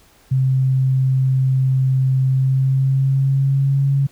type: tone with pitch glide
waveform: sine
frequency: 131.6 to 138.3 Hz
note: C3 to C#3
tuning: +10 to -4 cents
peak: -13 dBFS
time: 0.31-4.07 s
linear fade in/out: 10 ms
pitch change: +86 cents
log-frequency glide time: 2.27-3.91 s
effects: pink hiss -52 dBFS RMS until 4.11 s